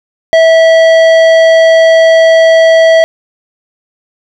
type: tone with tanh clipping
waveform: triangle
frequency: 652 Hz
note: E5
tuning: 19 cents flat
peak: -4 dBFS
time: 0.33-3.04 s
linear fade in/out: 0 ms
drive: 17 dB
effects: none